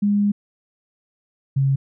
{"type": "tone pair in turn", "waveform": "sine", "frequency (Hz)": [204.4, 136.25], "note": ["G#3", "C#3"], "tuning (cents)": [-27, -29], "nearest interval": "perfect fifth", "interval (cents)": 702, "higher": "first", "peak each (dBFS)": -15, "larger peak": "neither", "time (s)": [[0.02, 0.32], [1.56, 1.76]], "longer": "first", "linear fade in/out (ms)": 10, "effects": []}